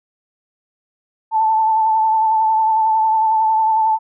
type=tone with vibrato; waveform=sine; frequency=880 Hz; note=A5; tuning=in tune; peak=-12 dBFS; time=1.31-3.99 s; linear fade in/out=50 ms; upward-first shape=triangle; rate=11 Hz; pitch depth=31 cents each way; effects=none